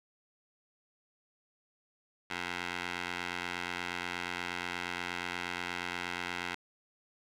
15% pulse tone with band-pass filter, 88.4 Hz, F2, 22 cents sharp, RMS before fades -38 dBFS, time 2.3-6.55 s, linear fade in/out 5 ms, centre 2200 Hz, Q 1.2, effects none

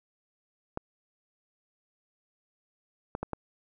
clicks, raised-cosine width 1 ms, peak -18 dBFS, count 4, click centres 0.774 / 3.151 / 3.23 / 3.333 s, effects none

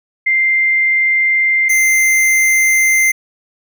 sine / square tone pair in turn, 2093 / 2084 Hz, C7 / C7, 0 / -7 cents, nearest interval unison, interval 7 cents, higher first, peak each -10 dBFS, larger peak neither, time 0.26-1.69 / 1.69-3.12 s, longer neither, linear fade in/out 10 ms, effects none

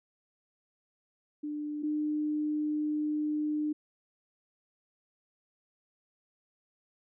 sine tone pair in turn, 297.8 / 301.6 Hz, D4 / D4, +24 / +46 cents, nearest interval unison, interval 22 cents, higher second, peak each -33 / -28 dBFS, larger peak second, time 1.43-1.83 / 1.83-3.73 s, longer second, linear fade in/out 10 ms, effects none

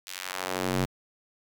square tone with high-pass filter sweep, 46.25 Hz, F#1, in tune, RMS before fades -31 dBFS, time 0.06-0.86 s, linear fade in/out 20 ms, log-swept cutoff 3600 to 110 Hz, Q 0.79, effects 9-bit

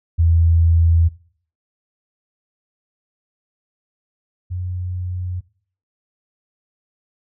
sine tone pair in turn, 83.2 / 90.39 Hz, E2 / F#2, +17 / -40 cents, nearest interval minor second, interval 143 cents, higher second, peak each -11 / -22 dBFS, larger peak first, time 0.18-1.09 / 4.5-5.41 s, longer neither, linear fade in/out 20 ms, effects noise-tail reverb RT60 0.5 s tail -19 dB re dry

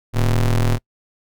square ring-modulated tone, 64 Hz, C2, 38 cents flat, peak -12 dBFS, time 0.13-0.79 s, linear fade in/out 50 ms, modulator 43.4 Hz, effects noise-tail reverb RT60 0.1 s tail -26 dB re dry

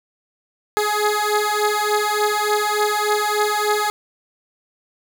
15% pulse beating tone pair, 418.2 / 421.6 Hz, G#4 / G#4, +12 / +26 cents, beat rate 3.4 Hz, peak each -14 dBFS, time 0.77-3.9 s, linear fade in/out 0 ms, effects none

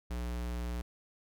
square tone, 59.8 Hz, A#1, 45 cents sharp, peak -35 dBFS, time 0.1-0.82 s, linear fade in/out 10 ms, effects none

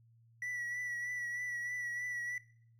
triangle tone with vibrato, 1950 Hz, B6, 23 cents flat, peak -35 dBFS, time 0.42-2.38 s, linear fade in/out 2 ms, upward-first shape triangle, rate 3.2 Hz, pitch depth 34 cents each way, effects noise-tail reverb RT60 0.6 s tail -20 dB re dry + added 115 Hz sine -62 dBFS peak until 2.79 s

